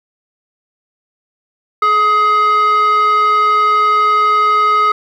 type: tone with frequency modulation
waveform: sine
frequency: 1260 Hz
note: D#6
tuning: 21 cents sharp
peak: -6 dBFS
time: 1.82-4.92 s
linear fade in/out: 5 ms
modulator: 836 Hz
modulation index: 0.39
effects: tanh soft clip ceiling -8 dBFS + 8-bit